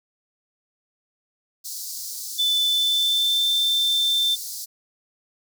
pink high-pass noise, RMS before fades -33 dBFS, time 1.64-4.66 s, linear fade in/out 20 ms, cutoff 4400 Hz, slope 48 dB/octave
sine tone with pitch glide, 3512 to 3561 Hz, A7 to A7, -4 to +20 cents, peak -18 dBFS, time 2.38-4.36 s, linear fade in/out 20 ms, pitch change +24 cents, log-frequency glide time 2.65-3.47 s
effects none

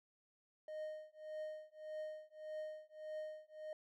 triangle tone with tremolo, 618 Hz, D#5, 12 cents flat, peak -39 dBFS, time 0.68-3.73 s, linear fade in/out 2 ms, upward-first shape triangle, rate 1.7 Hz, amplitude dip 100%, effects none

